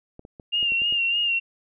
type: clicks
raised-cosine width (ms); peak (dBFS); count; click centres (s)
2; -28; 7; 0.194 / 0.251 / 0.398 / 0.628 / 0.721 / 0.819 / 0.925
type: tone with vibrato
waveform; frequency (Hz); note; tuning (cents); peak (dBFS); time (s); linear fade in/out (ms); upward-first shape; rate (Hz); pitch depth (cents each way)
sine; 2794; F7; 0; -20; 0.52-1.4; 20; sine; 3.3; 43
effects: none